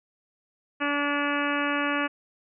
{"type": "harmonic tone", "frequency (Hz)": 288.2, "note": "D4", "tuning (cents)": -33, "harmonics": [1, 2, 3, 4, 5, 6, 7, 8, 9, 10], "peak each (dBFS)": [-29, -33, -36, -31, -32, -32, -39, -36, -35, -39], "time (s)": [0.8, 2.08], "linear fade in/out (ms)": 20, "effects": []}